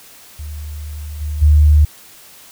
sine tone with level steps, 75 Hz, D2, 37 cents sharp, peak -25 / -19 / -6 dBFS, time 0.39-1.85 s, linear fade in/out 5 ms, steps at 1.2 / 1.41 s, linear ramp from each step 20 ms, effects white hiss -42 dBFS RMS until 2.51 s

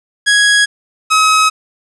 sawtooth tone pair in turn, 1661.2 / 1276 Hz, G#6 / D#6, 0 / +43 cents, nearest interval perfect fourth, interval 457 cents, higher first, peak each -4 dBFS, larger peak neither, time 0.26-0.66 / 1.1-1.5 s, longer neither, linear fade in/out 20 ms, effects resampled to 24000 Hz + 7-bit

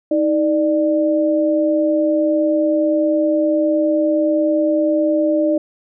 sine tone pair together, 315.6 / 594.1 Hz, D#4 / D5, +25 / +20 cents, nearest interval major seventh, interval 1095 cents, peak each -16 dBFS, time 0.11-5.58 s, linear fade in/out 5 ms, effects none

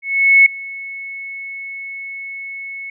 sine tone with ADSR envelope, 2200 Hz, C#7, 14 cents flat, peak -4 dBFS, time 0.02-2.9 s, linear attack 440 ms, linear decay 4 ms, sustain -22 dB, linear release 4 ms, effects none

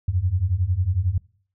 sine beating tone pair, 85 / 96 Hz, F2 / G2, -46 / -36 cents, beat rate 11 Hz, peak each -23 / -21 dBFS, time 0.08-1.18 s, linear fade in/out 5 ms, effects noise-tail reverb RT60 0.5 s tail -24 dB re dry

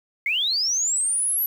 sine linear sweep, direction up, 2089 to 11950 Hz, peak -20 dBFS, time 0.26-1.46 s, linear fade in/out 2 ms, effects 8-bit

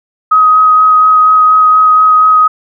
sine tone with vibrato, 1261 Hz, D#6, 23 cents sharp, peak -3 dBFS, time 0.31-2.48 s, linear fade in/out 10 ms, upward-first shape sine, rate 4.2 Hz, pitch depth 10 cents each way, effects none

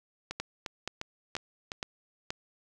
two click trains, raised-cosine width 0.2 ms, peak -16 / -18 dBFS, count 5 / 5, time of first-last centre 0.4-2.305 / 0.31-1.718 s, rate 2.1 / 2.84 Hz, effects none

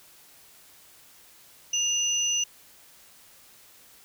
sine tone pair together, 2830 / 5990 Hz, F7 / F#8, +22 / +20 cents, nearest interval octave + minor second, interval 1298 cents, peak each -27 / -25 dBFS, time 1.73-2.44 s, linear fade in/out 5 ms, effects white hiss -54 dBFS RMS until 4.04 s

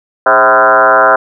sine tone with frequency modulation, 1015 Hz, B5, 47 cents sharp, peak -4 dBFS, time 0.26-1.16 s, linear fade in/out 5 ms, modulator 121 Hz, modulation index 4.2, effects none

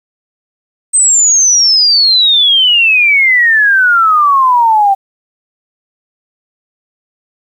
sine exponential sweep, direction down, 8372 to 772 Hz, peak -5 dBFS, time 0.93-4.95 s, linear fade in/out 20 ms, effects 7-bit

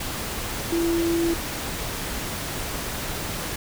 sine tone in noise, 336.4 Hz, E4, 35 cents sharp, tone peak -20 dBFS, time 0.72-1.34 s, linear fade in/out 5 ms, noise pink, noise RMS -30 dBFS, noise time 0-3.56 s, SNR +7 dB, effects none

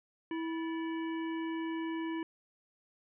harmonic tone with a mistuned harmonic, 326.3 Hz, E4, 18 cents flat, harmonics 1 / 3 / 5 / 7 / 9, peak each -34 / -44 / -48 / -51 / -53 dBFS, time 0.31-2.23 s, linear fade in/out 2 ms, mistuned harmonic 5, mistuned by +110 cents, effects none

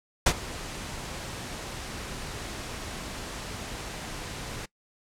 pink noise with ADSR envelope, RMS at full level -18 dBFS, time 0.26-4.66 s, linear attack 7 ms, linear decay 60 ms, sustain -19 dB, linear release 12 ms, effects noise-tail reverb RT60 0.1 s tail -22 dB re dry + low-pass 9000 Hz 12 dB/octave

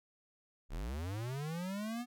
square linear sweep, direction up, 30.69 to 248.3 Hz, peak -38 dBFS, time 0.69-2.06 s, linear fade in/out 50 ms, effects none

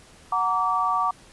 sine chord, Gb augmented, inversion none, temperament just, 740 / 925 / 1156.2 Hz, Gb5 / Bb5 / D6, 0 / -14 / -27 cents, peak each -27 / -27 / -22 dBFS, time 0.32-1.11 s, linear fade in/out 5 ms, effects pink hiss -51 dBFS RMS until 1.32 s + resampled to 24000 Hz

